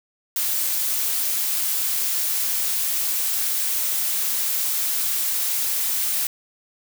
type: noise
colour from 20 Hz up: blue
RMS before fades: -23 dBFS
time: 0.36-6.27 s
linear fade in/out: 2 ms
effects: none